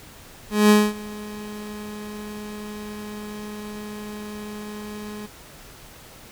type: tone with ADSR envelope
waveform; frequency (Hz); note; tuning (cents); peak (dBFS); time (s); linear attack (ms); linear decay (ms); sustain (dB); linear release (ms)
30% pulse; 210; G#3; +19; -8; 0.5-5.27; 200; 230; -22; 19
effects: pink hiss -45 dBFS RMS until 6.31 s